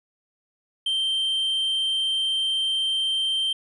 triangle tone, 3136 Hz, G7, in tune, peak -20 dBFS, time 0.86-3.53 s, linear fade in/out 5 ms, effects resampled to 24000 Hz

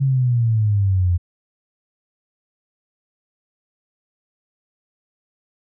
sine exponential sweep, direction down, 138.59 to 86 Hz, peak -14 dBFS, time 0-1.18 s, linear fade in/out 20 ms, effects none

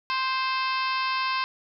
harmonic tone, 523.3 Hz, C5, in tune, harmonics 2 / 3 / 4 / 5 / 6 / 7 / 8 / 9 / 10, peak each -26 / -34 / -36 / -32 / -39 / -40 / -38 / -38 / -40 dBFS, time 0.1-1.44 s, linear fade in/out 0 ms, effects none

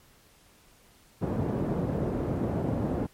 pink band-pass noise, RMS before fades -29 dBFS, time 1.21-3.07 s, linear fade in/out 20 ms, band 100 to 490 Hz, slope 12 dB/octave, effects pink hiss -59 dBFS RMS until 3.13 s + MP3 64 kbps

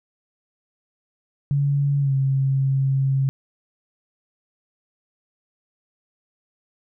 sine tone with pitch glide, 141.6 to 135.21 Hz, C#3 to C#3, +37 to -43 cents, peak -17 dBFS, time 1.51-3.29 s, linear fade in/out 0 ms, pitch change -80 cents, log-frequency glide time 2-2.13 s, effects none

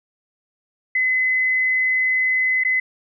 sine tone with dropouts, 2030 Hz, B6, 47 cents sharp, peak -16 dBFS, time 0.95-2.8 s, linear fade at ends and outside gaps 5 ms, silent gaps 2.637-2.648 s, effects none

